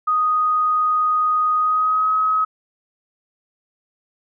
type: tone with pitch glide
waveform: sine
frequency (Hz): 1244.5 to 1273.6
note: D#6 to D#6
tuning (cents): 0 to +40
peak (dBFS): -15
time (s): 0.07-2.45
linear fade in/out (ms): 10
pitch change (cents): +40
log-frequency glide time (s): 1.58-2.11
effects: none